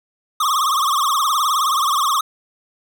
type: tone with vibrato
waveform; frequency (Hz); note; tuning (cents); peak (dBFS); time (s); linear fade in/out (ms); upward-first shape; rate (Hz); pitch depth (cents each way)
square; 1160; D6; -22; -16; 0.4-2.21; 5; triangle; 19; 190
effects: none